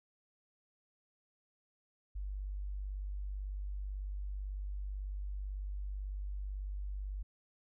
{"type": "tone", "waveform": "sine", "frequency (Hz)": 49.04, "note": "G1", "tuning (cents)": 1, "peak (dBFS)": -37, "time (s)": [2.15, 7.23], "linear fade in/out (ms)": 10, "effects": []}